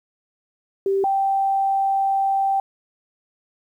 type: tone pair in turn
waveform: sine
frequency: 390.8 / 781.6 Hz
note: G4 / G5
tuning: -5 / -5 cents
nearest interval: octave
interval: 1200 cents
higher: second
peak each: -17 dBFS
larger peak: neither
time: 0.86-1.04 / 1.04-2.6 s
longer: second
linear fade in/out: 2 ms
effects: 9-bit